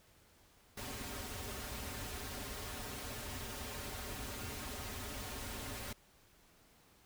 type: noise with comb filter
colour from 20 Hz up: pink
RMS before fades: -44 dBFS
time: 0.77-5.93 s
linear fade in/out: 5 ms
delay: 6 ms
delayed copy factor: -1
effects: pink hiss -66 dBFS RMS until 7.05 s